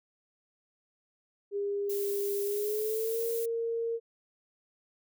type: tone with pitch glide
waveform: sine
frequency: 403.6 to 460.9 Hz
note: G#4 to A#4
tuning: -49 to -20 cents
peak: -29 dBFS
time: 1.51-4 s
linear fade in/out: 50 ms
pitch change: +229 cents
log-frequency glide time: 2.44-3.23 s
type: noise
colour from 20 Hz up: violet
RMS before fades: -39 dBFS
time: 1.89-3.46 s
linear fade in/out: 10 ms
effects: none